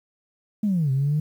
sine linear two-way sweep, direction down then up, 217.8 to 130.81 to 154.2 Hz, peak -18 dBFS, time 0.63-1.2 s, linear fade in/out 5 ms, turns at 0.91 s, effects tanh soft clip ceiling -15 dBFS + 9-bit

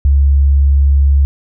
sine tone, 69.7 Hz, C#2, 10 cents sharp, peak -6 dBFS, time 0.05-1.25 s, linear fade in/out 0 ms, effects none

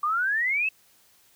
sine exponential sweep, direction up, 1165 to 2668 Hz, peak -22 dBFS, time 0.03-0.69 s, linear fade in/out 5 ms, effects white hiss -60 dBFS RMS until 1.35 s

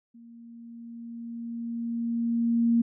sine tone with level ramp, 233.1 Hz, A#3, in tune, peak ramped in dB -47 to -18 dBFS, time 0.14-2.82 s, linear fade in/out 10 ms, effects none

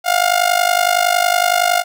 sawtooth tone with amplitude modulation, 709 Hz, F5, 26 cents sharp, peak -5 dBFS, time 0.04-1.84 s, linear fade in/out 50 ms, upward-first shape sine, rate 50.8 Hz, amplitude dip 85%, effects none

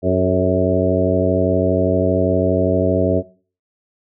harmonic tone with a mistuned harmonic, 92.5 Hz, F#2, in tune, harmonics 1 / 2 / 3 / 4 / 5 / 6 / 7, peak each -21 / -21 / -21 / -21 / -21 / -21 / -21 dBFS, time 0.02-3.23 s, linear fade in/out 50 ms, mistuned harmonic 5, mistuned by -52 cents, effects noise-tail reverb RT60 0.4 s tail -19 dB re dry

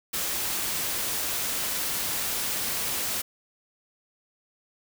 white noise, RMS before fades -29 dBFS, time 0.13-3.22 s, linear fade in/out 10 ms, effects none

